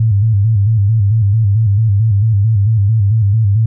sine tone with vibrato, 105.6 Hz, G#2, 29 cents sharp, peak -8 dBFS, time 0-3.66 s, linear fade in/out 5 ms, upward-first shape square, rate 4.5 Hz, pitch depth 100 cents each way, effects none

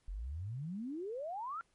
sine exponential sweep, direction up, 42.27 to 1400 Hz, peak -38 dBFS, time 0.08-1.61 s, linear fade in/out 0 ms, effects pink hiss -75 dBFS RMS until 1.74 s + MP3 48 kbps

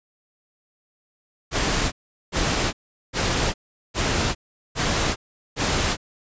pink noise bursts, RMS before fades -22 dBFS, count 6, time 1.51-5.97 s, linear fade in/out 50 ms, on 410 ms, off 400 ms, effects resampled to 16000 Hz

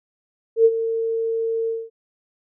sine tone with ADSR envelope, 453.3 Hz, A#4, 48 cents flat, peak -8 dBFS, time 0.56-1.9 s, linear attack 92 ms, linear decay 46 ms, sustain -12 dB, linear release 220 ms, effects none

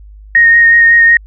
sine tone with vibrato, 1857 Hz, A#6, 7 cents flat, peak -3 dBFS, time 0.35-1.17 s, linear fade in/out 2 ms, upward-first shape sine, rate 5.4 Hz, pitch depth 15 cents each way, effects added 51 Hz sine -32 dBFS peak until 1.26 s

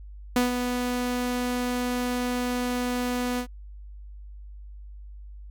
sawtooth tone with ADSR envelope, 246.9 Hz, B3, in tune, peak -14 dBFS, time 0.36-3.47 s, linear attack 3 ms, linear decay 140 ms, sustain -7 dB, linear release 84 ms, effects added 50 Hz sine -39 dBFS peak until 5.5 s + MP3 96 kbps

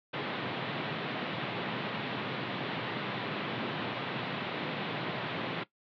pink band-pass noise, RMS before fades -36 dBFS, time 0.13-5.64 s, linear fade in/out 10 ms, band 120 to 3800 Hz, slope 48 dB/octave, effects noise-tail reverb RT60 0.1 s tail -17 dB re dry

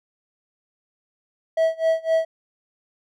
triangle tone with tremolo, 649 Hz, E5, 27 cents flat, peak -13 dBFS, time 1.57-2.25 s, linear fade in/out 5 ms, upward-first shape sine, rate 3.9 Hz, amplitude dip 95%, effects none

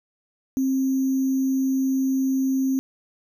sine tone with sample-and-hold, 265.7 Hz, C4, 27 cents sharp, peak -19 dBFS, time 0.57-2.79 s, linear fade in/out 0 ms, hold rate 6300 Hz, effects none

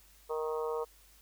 harmonic tone, 156 Hz, D#3, 5 cents sharp, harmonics 3 / 4 / 5 / 6 / 7 / 8, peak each -33 / -43 / -47 / -42 / -43 / -46 dBFS, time 0.29-0.85 s, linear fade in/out 20 ms, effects added 50 Hz sine -62 dBFS peak until 1.21 s + white hiss -62 dBFS RMS until 1.21 s

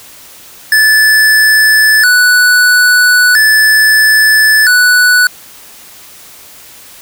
square tone with vibrato, 1606 Hz, G6, 41 cents sharp, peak -5 dBFS, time 0.72-5.27 s, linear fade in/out 2 ms, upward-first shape square, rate 0.38 Hz, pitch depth 140 cents each way, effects white hiss -35 dBFS RMS until 7.01 s

